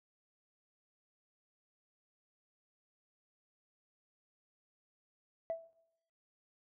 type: tone with exponential decay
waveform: sine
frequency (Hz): 659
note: E5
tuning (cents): -1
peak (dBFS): -30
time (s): 5.5-5.73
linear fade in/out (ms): 0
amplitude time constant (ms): 50
effects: noise-tail reverb RT60 0.8 s tail -21 dB re dry + tanh soft clip ceiling -29 dBFS